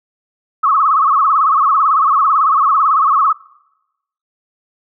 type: tone with vibrato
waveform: sine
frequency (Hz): 1191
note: D6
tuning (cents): +24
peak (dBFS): -9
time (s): 0.63-3.33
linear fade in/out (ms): 10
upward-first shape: sine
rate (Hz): 18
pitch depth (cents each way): 160
effects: noise-tail reverb RT60 0.9 s tail -22 dB re dry